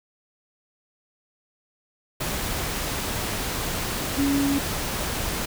sine tone in noise, 280 Hz, C#4, 18 cents sharp, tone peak -20 dBFS, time 4.18-4.59 s, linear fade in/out 10 ms, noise pink, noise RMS -28 dBFS, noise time 2.2-5.46 s, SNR +5 dB, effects none

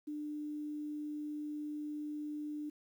sine tone with quantisation, 298.6 Hz, D4, 29 cents sharp, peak -38 dBFS, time 0.07-2.7 s, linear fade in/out 10 ms, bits 11, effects none

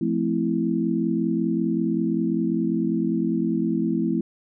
sine chord, F major seventh, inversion none, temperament equal with one note detuned, 174.61 / 220 / 259.8 / 329.6 Hz, F3 / A3 / C4 / E4, 0 / 0 / -12 / 0 cents, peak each -27 / -25 / -27 / -25 dBFS, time 0.01-4.21 s, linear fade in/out 5 ms, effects none

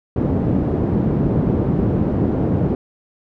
pink band-pass noise, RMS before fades -18 dBFS, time 0.16-2.75 s, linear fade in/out 2 ms, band 100 to 350 Hz, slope 12 dB/octave, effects none

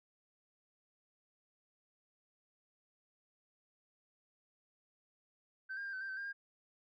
sine tone with pitch steps, 1543 / 1608 / 1593 / 1524 / 1581 / 1537 / 1602 / 1612 Hz, G6 / G6 / G6 / G6 / G6 / G6 / G6 / G6, -28 / +44 / +27 / -49 / +14 / -35 / +37 / +48 cents, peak -38 dBFS, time 5.69-6.33 s, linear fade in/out 20 ms, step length 80 ms, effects tanh soft clip ceiling -37 dBFS

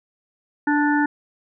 harmonic tone, 293.7 Hz, D4, in tune, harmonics 1 / 3 / 5 / 6, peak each -18 / -23 / -25 / -26 dBFS, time 0.67-1.06 s, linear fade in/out 5 ms, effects none

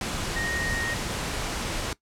sine tone in noise, 1864.7 Hz, A#6, in tune, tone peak -29 dBFS, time 0.36-0.94 s, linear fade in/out 2 ms, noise pink, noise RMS -30 dBFS, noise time 0.01-1.93 s, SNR -2 dB, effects noise-tail reverb RT60 0.1 s tail -19 dB re dry + low-pass 9000 Hz 12 dB/octave

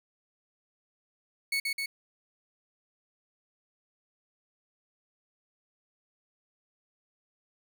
30% pulse tone with echo, 2213 Hz, C#7, 3 cents flat, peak -24 dBFS, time 1.52-1.6 s, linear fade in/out 5 ms, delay 130 ms, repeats 2, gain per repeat -2 dB, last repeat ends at 1.86 s, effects none

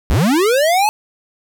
square linear sweep, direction up, 42.58 to 874 Hz, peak -12 dBFS, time 0.1-0.89 s, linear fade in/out 0 ms, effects none

